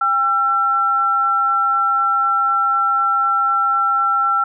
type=tone pair together; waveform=sine; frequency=801.5 / 1348 Hz; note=G5 / E6; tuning=+38 / +38 cents; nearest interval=major sixth; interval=900 cents; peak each=-23 / -14 dBFS; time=0.01-4.44 s; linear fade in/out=5 ms; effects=none